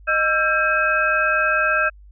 sine tone cluster, 618 / 1342 / 1593 / 2548 Hz, D#5 / E6 / G6 / D#7, -12 / +31 / +27 / +41 cents, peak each -24 / -21 / -19 / -24 dBFS, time 0.07-1.9 s, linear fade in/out 20 ms, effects added 50 Hz sine -42 dBFS peak until 2.11 s

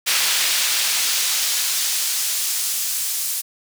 brown noise with high-pass filter sweep, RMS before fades -21 dBFS, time 0.06-3.42 s, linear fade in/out 20 ms, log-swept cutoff 3100 to 8200 Hz, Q 0.72, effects none

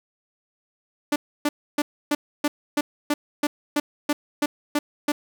sawtooth tone bursts, 293.7 Hz, D4, in tune, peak -15 dBFS, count 13, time 1.12-5.12 s, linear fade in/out 5 ms, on 40 ms, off 290 ms, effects none

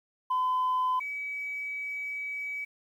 sine tone pair in turn, 1016 / 2281 Hz, B5 / C#7, +49 / +49 cents, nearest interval octave + major second, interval 1400 cents, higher second, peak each -23 / -32 dBFS, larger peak first, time 0.3-1 / 1-2.65 s, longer second, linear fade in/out 10 ms, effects tanh soft clip ceiling -22 dBFS + 10-bit

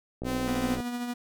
click train, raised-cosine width 2 ms, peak -21 dBFS, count 37, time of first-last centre 0.22-0.803 s, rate 61.8 Hz
sawtooth tone, 257.9 Hz, C4, 25 cents flat, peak -25 dBFS, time 0.24-0.79 s, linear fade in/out 50 ms
45% pulse tone with tremolo, 242.8 Hz, B3, 29 cents flat, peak -29 dBFS, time 0.47-1.14 s, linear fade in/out 10 ms, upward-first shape triangle, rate 13 Hz, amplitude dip 45%
effects none

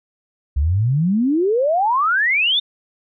sine exponential sweep, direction up, 65.6 to 3678 Hz, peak -14 dBFS, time 0.56-2.6 s, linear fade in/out 10 ms, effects none

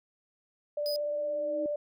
sine tone with vibrato, 589 Hz, D5, 5 cents sharp, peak -29 dBFS, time 0.77-1.76 s, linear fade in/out 5 ms, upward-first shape square, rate 17 Hz, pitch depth 11 cents each way
45% pulse tone, 4983 Hz, D#8, 2 cents sharp, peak -33 dBFS, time 0.86-0.96 s, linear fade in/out 0 ms
sine tone with exponential growth, 311.1 Hz, D#4, in tune, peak -32 dBFS, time 0.87-1.66 s, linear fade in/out 1 ms, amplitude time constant 170 ms
effects none

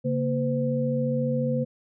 sine tone cluster, 138.2 / 232.5 / 510 Hz, C#3 / A#3 / C5, -5 / -4 / -44 cents, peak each -27 dBFS, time 0.04-1.65 s, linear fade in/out 20 ms, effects none

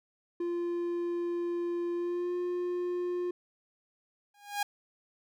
triangle tone with pitch glide, 346.4 to 355.3 Hz, F4 to F4, -14 to +30 cents, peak -28 dBFS, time 0.4-3.31 s, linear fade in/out 5 ms, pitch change +44 cents, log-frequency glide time 1.94-2.35 s
sawtooth tone with exponential growth, 817 Hz, G#5, 29 cents flat, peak -22 dBFS, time 4.34-4.63 s, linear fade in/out 5 ms, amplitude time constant 63 ms
effects none

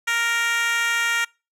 10% pulse tone with high-pass filter, 466.2 Hz, A#4, in tune, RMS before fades -22 dBFS, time 0.07-1.25 s, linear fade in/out 10 ms, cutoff 1600 Hz, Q 1.7, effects noise-tail reverb RT60 0.3 s tail -26 dB re dry + low-pass 12000 Hz 12 dB/octave

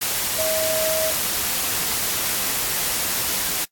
sine tone in noise, 635 Hz, D#5, 35 cents sharp, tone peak -22 dBFS, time 0.38-1.11 s, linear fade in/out 10 ms, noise white, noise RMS -23 dBFS, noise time 0.01-3.65 s, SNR -2 dB, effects noise-tail reverb RT60 0.1 s tail -21 dB re dry + AAC 64 kbps

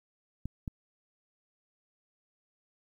clicks, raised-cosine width 5 ms, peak -23 dBFS, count 2, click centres 0.456 / 0.678 s, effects 10-bit

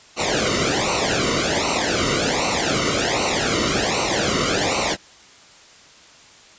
pink noise with flanger, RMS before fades -20 dBFS, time 0.16-4.97 s, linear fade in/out 50 ms, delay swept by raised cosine 0.59 to 1.22 ms, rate 1.3 Hz, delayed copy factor -0.95, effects white hiss -47 dBFS RMS until 6.58 s + resampled to 16000 Hz

